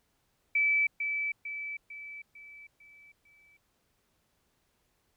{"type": "tone with echo", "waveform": "sine", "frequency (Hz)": 2309, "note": "D7", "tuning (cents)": -30, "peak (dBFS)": -23, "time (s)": [0.55, 0.87], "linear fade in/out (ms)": 5, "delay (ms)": 450, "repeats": 6, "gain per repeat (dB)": -6, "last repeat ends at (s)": 3.57, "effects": ["pink hiss -74 dBFS RMS until 5.16 s"]}